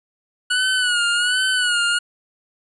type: tone with vibrato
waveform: 25% pulse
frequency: 1465 Hz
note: F#6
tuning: 18 cents flat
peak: -13 dBFS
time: 0.5-1.99 s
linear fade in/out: 10 ms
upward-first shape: sine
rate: 1.3 Hz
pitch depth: 70 cents each way
effects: resampled to 24000 Hz